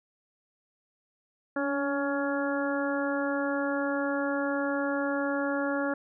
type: harmonic tone with a mistuned harmonic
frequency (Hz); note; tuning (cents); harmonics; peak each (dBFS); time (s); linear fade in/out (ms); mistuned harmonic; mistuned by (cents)
279.9; C#4; +17; 1 / 2 / 3 / 4 / 5 / 6; -30 / -31 / -38 / -39 / -35 / -37; 1.56-5.94; 5; 1; +25
effects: none